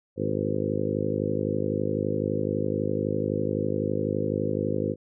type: harmonic tone with a mistuned harmonic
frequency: 51.91 Hz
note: G#1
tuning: in tune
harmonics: 2 / 3 / 4 / 5 / 6 / 7 / 8 / 9 / 10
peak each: -33 / -33 / -33 / -33 / -33 / -33 / -33 / -33 / -33 dBFS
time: 0.16-4.96 s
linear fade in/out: 50 ms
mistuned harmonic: 10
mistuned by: -16 cents
effects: none